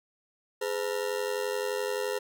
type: ring-modulated tone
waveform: 40% pulse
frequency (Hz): 462.4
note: A#4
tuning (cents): -14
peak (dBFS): -25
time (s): 0.61-2.19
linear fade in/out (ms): 10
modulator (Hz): 45.8
effects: none